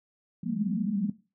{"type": "band-pass noise", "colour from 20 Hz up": "pink", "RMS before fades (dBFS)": -29, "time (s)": [0.43, 1.1], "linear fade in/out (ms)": 5, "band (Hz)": [180, 230], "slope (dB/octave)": 96, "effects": ["noise-tail reverb RT60 0.3 s tail -17 dB re dry"]}